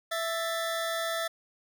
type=tone pair together; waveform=25% pulse; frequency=661 / 1766.2 Hz; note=E5 / A6; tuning=+5 / +6 cents; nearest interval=octave + perfect fourth; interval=1701 cents; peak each=-27 / -31 dBFS; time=0.11-1.28 s; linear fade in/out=10 ms; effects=none